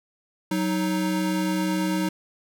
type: tone pair together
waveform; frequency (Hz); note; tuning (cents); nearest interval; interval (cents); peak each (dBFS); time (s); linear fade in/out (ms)
square; 185.8 / 312.7; F#3 / D#4; +7 / +9; major sixth; 902; -26; 0.51-2.09; 5
effects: none